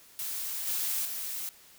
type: noise with level steps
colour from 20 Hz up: blue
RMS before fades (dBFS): -35 / -31 / -36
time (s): 0.19-1.49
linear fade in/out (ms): 0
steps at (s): 0.67 / 1.05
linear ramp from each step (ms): 5
effects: white hiss -56 dBFS RMS until 1.78 s